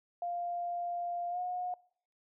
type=tone with pitch glide; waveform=sine; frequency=698.5 to 722.3 Hz; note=F5 to F#5; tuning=0 to -42 cents; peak=-33 dBFS; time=0.22-1.74 s; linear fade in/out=2 ms; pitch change=+58 cents; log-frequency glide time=1.3-1.39 s; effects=noise-tail reverb RT60 0.6 s tail -23 dB re dry